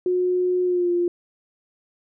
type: tone with pitch glide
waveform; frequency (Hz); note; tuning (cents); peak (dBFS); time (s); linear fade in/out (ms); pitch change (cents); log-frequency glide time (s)
sine; 362.4 to 349.7; F#4 to F4; -36 to +2; -18; 0.06-1.08; 2; -62; 0.64-0.91
effects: none